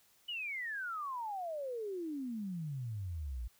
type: exponential sweep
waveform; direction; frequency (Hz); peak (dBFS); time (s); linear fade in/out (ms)
sine; down; 2998 to 55; -37; 0.28-3.48; 10
effects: white hiss -68 dBFS RMS until 3.59 s